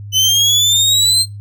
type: exponential sweep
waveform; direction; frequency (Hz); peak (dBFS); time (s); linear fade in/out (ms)
30% pulse; up; 3008 to 4186; -7; 0.12-1.26; 50
effects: noise-tail reverb RT60 0.2 s tail -20 dB re dry + added 102 Hz sine -27 dBFS peak until 1.4 s